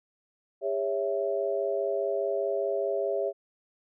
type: chord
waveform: sine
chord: C# minor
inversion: second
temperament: equal with one note detuned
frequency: 404.6 / 554.4 / 659.3 Hz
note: G#4 / C#5 / E5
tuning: -45 / 0 / 0 cents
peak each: -30 / -30 / -31 dBFS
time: 0.61-3.33 s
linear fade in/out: 50 ms
effects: none